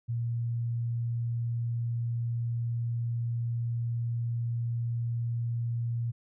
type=tone; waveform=sine; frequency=117.6 Hz; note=A#2; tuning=16 cents sharp; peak=-28 dBFS; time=0.08-6.12 s; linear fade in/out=20 ms; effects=none